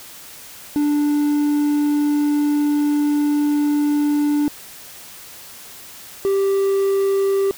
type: tone pair in turn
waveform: triangle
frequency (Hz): 293.7 / 392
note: D4 / G4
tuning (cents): 0 / 0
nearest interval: perfect fourth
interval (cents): 500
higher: second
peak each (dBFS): -13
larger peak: neither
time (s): 0.76-4.48 / 6.25-7.51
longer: first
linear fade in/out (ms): 0
effects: white hiss -39 dBFS RMS until 7.57 s

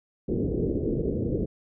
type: low-pass noise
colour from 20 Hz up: white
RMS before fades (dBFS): -27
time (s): 0.28-1.46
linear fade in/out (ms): 10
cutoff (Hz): 470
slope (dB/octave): 48
effects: none

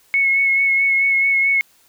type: tone with vibrato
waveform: sine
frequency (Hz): 2191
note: C#7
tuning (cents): -21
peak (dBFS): -13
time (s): 0.14-1.61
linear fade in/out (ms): 0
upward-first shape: sine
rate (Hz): 4.6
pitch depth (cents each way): 21
effects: white hiss -55 dBFS RMS until 1.88 s

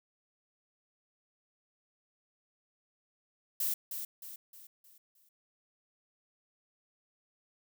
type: noise with echo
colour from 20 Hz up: violet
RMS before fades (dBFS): -32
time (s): 3.6-3.74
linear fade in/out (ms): 5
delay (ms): 310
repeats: 5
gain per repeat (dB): -7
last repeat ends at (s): 5.29
effects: none

